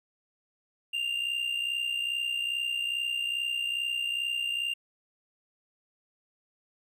triangle tone with amplitude modulation, 2794 Hz, F7, in tune, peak -24 dBFS, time 0.93-4.74 s, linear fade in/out 10 ms, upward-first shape sine, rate 62.4 Hz, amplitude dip 60%, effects none

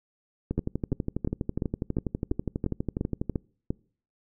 two click trains, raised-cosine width 3 ms, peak -15 / -14 dBFS, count 35 / 10, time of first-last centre 0.51-3.297 / 0.58-3.705 s, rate 12.2 / 2.88 Hz, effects noise-tail reverb RT60 0.5 s tail -26 dB re dry

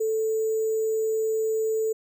sine tone with sample-and-hold, 440.4 Hz, A4, 2 cents sharp, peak -22 dBFS, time 0-1.93 s, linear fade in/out 10 ms, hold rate 7350 Hz, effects none

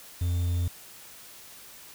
triangle tone with quantisation, 87.31 Hz, F2, in tune, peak -22 dBFS, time 0.21-0.68 s, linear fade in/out 5 ms, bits 8, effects white hiss -48 dBFS RMS until 1.94 s

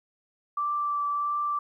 sine tone with vibrato, 1168 Hz, D6, 10 cents flat, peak -25 dBFS, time 0.57-1.59 s, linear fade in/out 5 ms, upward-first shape triangle, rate 1.5 Hz, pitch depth 13 cents each way, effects 11-bit

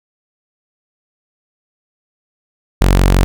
sawtooth tone, 46.25 Hz, F#1, in tune, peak -4 dBFS, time 2.81-3.24 s, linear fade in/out 0 ms, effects none

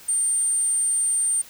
sine tone, 8870 Hz, C#9, in tune, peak -19 dBFS, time 0.08-1.42 s, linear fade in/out 10 ms, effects white hiss -46 dBFS RMS until 1.49 s

